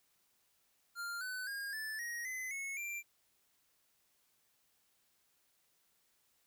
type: tone with pitch steps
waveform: square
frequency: 1396.9 / 1505.8 / 1623.3 / 1749.8 / 1886.3 / 2033 / 2192 / 2363 Hz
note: F6 / F#6 / G#6 / A6 / A#6 / B6 / C#7 / D7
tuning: 0 / +30 / -40 / -10 / +20 / +50 / -20 / +10 cents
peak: -40 dBFS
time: 0.95-3.03 s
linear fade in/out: 50 ms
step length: 260 ms
effects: white hiss -75 dBFS RMS until 6.46 s